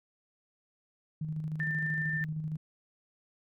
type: tone with tremolo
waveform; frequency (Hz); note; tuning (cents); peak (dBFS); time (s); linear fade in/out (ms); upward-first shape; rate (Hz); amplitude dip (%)
sine; 155.56; D#3; 0; -31; 1.21-2.57; 5; square; 13; 40
type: tone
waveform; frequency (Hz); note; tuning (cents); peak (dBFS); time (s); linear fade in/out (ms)
sine; 1788; A6; +27; -31; 1.6-2.24; 0
effects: none